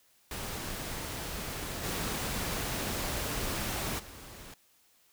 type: noise with level steps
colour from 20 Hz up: pink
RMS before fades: -38 / -34 / -48 dBFS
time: 0.31-4.54 s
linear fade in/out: 2 ms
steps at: 1.83 / 3.98 s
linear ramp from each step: 20 ms
effects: white hiss -66 dBFS RMS until 5.12 s